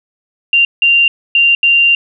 sine tone bursts at uneven times, 2778 Hz, F7, 10 cents flat, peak -6 dBFS, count 4, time 0.53-0.65 / 0.82-1.08 / 1.35-1.55 / 1.63-1.95 s, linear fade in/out 2 ms, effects none

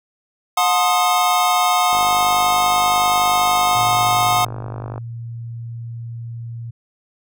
square chord, F# diminished seventh, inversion none, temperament equal with one note detuned, 722.7 / 880 / 1046.5 / 1244.5 Hz, F#5 / A5 / C6 / Eb6, -41 / 0 / 0 / 0 cents, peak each -18 / -24 / -22 / -20 dBFS, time 0.57-4.45 s, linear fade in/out 5 ms
click train, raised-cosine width 1 ms, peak -17 dBFS, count 155, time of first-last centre 1.93-4.98 s, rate 50.5 Hz
sine tone, 116.54 Hz, A#2, in tune, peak -27 dBFS, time 3.75-6.71 s, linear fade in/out 10 ms
effects none

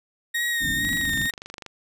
35% pulse tone with vibrato, 1864.7 Hz, A#6, in tune, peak -21 dBFS, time 0.34-1.31 s, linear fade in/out 10 ms, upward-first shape sine, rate 2.1 Hz, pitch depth 36 cents each way
white low-pass noise, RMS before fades -32 dBFS, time 0.6-1.29 s, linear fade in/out 50 ms, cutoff 310 Hz, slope 96 dB/octave
click train, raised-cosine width 0.2 ms, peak -20 dBFS, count 21, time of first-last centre 0.85-1.663 s, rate 24.6 Hz
effects none

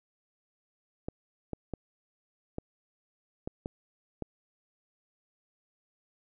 clicks, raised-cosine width 2 ms, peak -21 dBFS, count 7, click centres 1.085 / 1.533 / 1.737 / 2.584 / 3.475 / 3.659 / 4.223 s, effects none

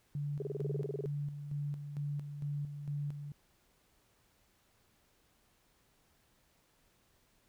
sine tone with tremolo, 144.8 Hz, D3, 24 cents flat, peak -34 dBFS, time 0.15-3.32 s, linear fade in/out 2 ms, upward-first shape square, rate 2.2 Hz, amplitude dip 55%
sine tone bursts, 410.6 Hz, G#4, 20 cents flat, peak -34 dBFS, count 14, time 0.4-1.058 s, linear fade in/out 2 ms, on 21 ms, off 28 ms
effects pink hiss -71 dBFS RMS until 7.48 s

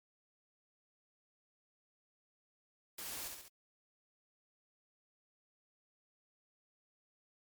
white noise with echo, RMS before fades -45 dBFS, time 2.98-3.28 s, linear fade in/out 5 ms, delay 68 ms, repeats 3, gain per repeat -4 dB, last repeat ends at 3.484 s, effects MP3 96 kbps

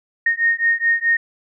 sine beating tone pair, 1848 / 1852.7 Hz, A#6 / A#6, -16 / -11 cents, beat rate 4.7 Hz, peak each -18 dBFS, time 0.26-1.17 s, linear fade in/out 5 ms, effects none

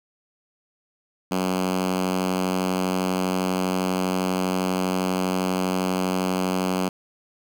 5% pulse tone with high-pass filter, 92.5 Hz, F#2, in tune, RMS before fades -24 dBFS, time 1.31-6.89 s, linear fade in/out 5 ms, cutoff 200 Hz, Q 3.1, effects none

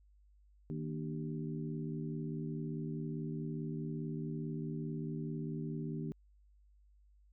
harmonic tone with a mistuned harmonic, 77.78 Hz, D#2, in tune, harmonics 2 / 3 / 4 / 5, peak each -39 / -43 / -45 / -47 dBFS, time 0.7-6.12 s, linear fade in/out 0 ms, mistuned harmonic 4, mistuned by -74 cents, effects added 50 Hz sine -62 dBFS peak until 7.32 s

